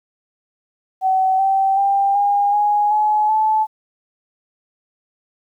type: tone with pitch steps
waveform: sine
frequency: 758 / 775.3 / 792.9 / 811 / 829.5 / 848.4 / 867.7 Hz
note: F#5 / G5 / G5 / G#5 / G#5 / G#5 / A5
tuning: +42 / -19 / +20 / -41 / -2 / +37 / -24 cents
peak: -13 dBFS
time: 1.01-3.67 s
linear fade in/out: 50 ms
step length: 380 ms
effects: 9-bit